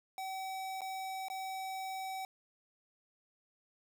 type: tone with dropouts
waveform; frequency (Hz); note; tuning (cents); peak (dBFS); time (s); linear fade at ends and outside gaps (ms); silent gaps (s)
square; 763; G5; -47; -39; 0.18-2.25; 1; 0.808-0.817 / 1.284-1.3
effects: none